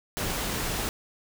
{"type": "noise", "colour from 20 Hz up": "pink", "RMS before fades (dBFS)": -30, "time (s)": [0.17, 0.89], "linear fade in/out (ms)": 0, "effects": []}